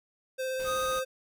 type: tone with vibrato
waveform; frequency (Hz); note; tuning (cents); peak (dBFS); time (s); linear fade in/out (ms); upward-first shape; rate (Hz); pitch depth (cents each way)
square; 520; C5; -11; -31; 0.38-1.05; 20; square; 16; 9
type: noise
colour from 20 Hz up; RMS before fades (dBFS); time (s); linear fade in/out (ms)
pink; -46; 0.59-1; 10
type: tone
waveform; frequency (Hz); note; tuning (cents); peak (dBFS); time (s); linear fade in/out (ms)
square; 1244.5; D#6; 0; -31; 0.64-1.03; 50
effects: none